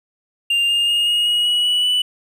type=tone with pitch steps; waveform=triangle; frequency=2796 / 2820 / 2845 / 2870 / 2895 / 2920 / 2945 / 2971 Hz; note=F7 / F7 / F7 / F7 / F#7 / F#7 / F#7 / F#7; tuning=+1 / +16 / +31 / +47 / -38 / -24 / -9 / +6 cents; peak=-13 dBFS; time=0.5-2.02 s; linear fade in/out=5 ms; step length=190 ms; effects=none